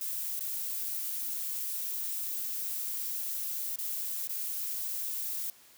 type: noise with dropouts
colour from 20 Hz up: violet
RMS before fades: -35 dBFS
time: 0.01-5.5 s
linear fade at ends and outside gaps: 1 ms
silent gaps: 0.394-0.407 / 3.759-3.786 / 4.273-4.294 s
effects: white hiss -58 dBFS RMS until 5.77 s + high-pass 80 Hz 12 dB/octave